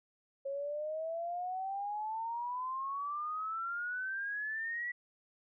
sine exponential sweep, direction up, 544 to 1961 Hz, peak -35 dBFS, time 0.45-4.92 s, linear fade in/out 10 ms, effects none

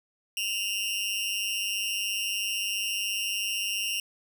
sawtooth tone with amplitude modulation, 2794 Hz, F7, in tune, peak -21 dBFS, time 0.37-4 s, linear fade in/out 2 ms, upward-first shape sine, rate 203 Hz, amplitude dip 80%, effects none

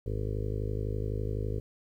harmonic tone, 51.91 Hz, G#1, in tune, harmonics 1 / 2 / 3 / 4 / 5 / 6 / 7 / 8 / 9 / 10, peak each -34 / -33 / -43 / -48 / -45 / -48 / -44 / -40 / -42 / -49 dBFS, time 0.06-1.6 s, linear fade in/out 5 ms, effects 11-bit

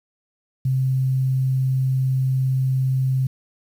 sine tone, 131.3 Hz, C3, 6 cents sharp, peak -17 dBFS, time 0.65-3.27 s, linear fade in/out 5 ms, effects 8-bit

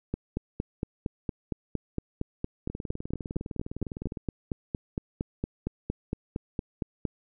two click trains, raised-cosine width 3 ms, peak -16 / -22 dBFS, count 31 / 30, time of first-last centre 0.14-7.052 / 2.7-4.172 s, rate 4.34 / 19.7 Hz, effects none

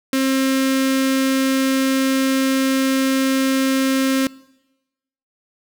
sawtooth tone with notch filter, 266.4 Hz, C4, 31 cents sharp, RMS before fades -18 dBFS, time 0.13-4.27 s, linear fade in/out 2 ms, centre 810 Hz, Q 1.2, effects noise-tail reverb RT60 1.0 s tail -22 dB re dry

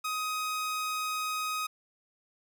sawtooth tone, 1256 Hz, D#6, 16 cents sharp, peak -27 dBFS, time 0.04-1.67 s, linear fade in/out 10 ms, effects none

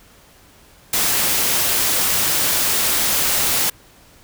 white noise, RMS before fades -18 dBFS, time 0.93-3.7 s, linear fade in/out 5 ms, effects pink hiss -49 dBFS RMS until 4.23 s

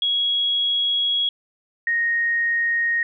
sine tone pair in turn, 3322 / 1864.4 Hz, G#7 / A#6, 0 / 0 cents, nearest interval minor seventh, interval 1000 cents, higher first, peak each -18 dBFS, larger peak neither, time 0.02-1.29 / 1.87-3.03 s, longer first, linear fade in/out 2 ms, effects none

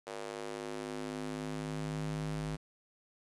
square tone with high-pass filter sweep, 51.91 Hz, G#1, in tune, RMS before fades -39 dBFS, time 0.06-2.57 s, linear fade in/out 20 ms, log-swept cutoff 500 to 110 Hz, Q 1.8, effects resampled to 24000 Hz + 10-bit

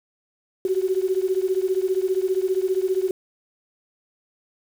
sine beating tone pair, 370 / 385 Hz, F#4 / G4, 0 / -31 cents, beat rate 15 Hz, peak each -22 / -23 dBFS, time 0.65-3.11 s, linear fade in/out 2 ms, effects 7-bit

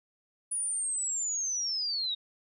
sine linear sweep, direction down, 9810 to 3733 Hz, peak -29 dBFS, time 0.51-2.15 s, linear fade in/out 10 ms, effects none

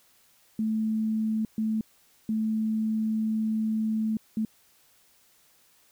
sine tone bursts at uneven times, 218.9 Hz, A3, 9 cents flat, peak -24 dBFS, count 4, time 0.59-1.45 / 1.58-1.81 / 2.29-4.17 / 4.37-4.45 s, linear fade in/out 2 ms, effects white hiss -62 dBFS RMS until 5.91 s

